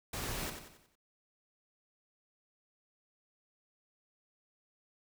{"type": "noise with echo", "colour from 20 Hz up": "pink", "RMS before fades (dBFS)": -39, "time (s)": [0.13, 0.5], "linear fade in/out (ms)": 5, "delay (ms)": 91, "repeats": 5, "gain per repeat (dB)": -7, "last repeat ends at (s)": 0.955, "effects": []}